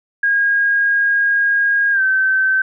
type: tone with pitch glide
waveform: sine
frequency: 1631 to 1542.1 Hz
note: G#6 to G6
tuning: -32 to -29 cents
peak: -12 dBFS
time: 0.23-2.62 s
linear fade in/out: 5 ms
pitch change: -97 cents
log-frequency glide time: 1.92-2.02 s
effects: none